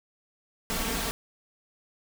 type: noise with comb filter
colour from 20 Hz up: pink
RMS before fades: -30 dBFS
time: 0.7-1.11 s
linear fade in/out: 0 ms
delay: 4.4 ms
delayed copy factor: +1
effects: none